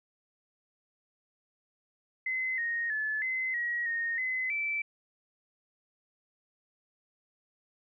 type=tone with pitch steps; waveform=sine; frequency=2046 / 1863 / 1728 / 2050 / 1905 / 1852 / 2034 / 2324 Hz; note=C7 / A#6 / A6 / C7 / A#6 / A#6 / C7 / D7; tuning=-39 / -2 / -32 / -36 / +37 / -12 / -50 / -19 cents; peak=-29 dBFS; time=2.26-4.82 s; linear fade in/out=5 ms; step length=320 ms; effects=none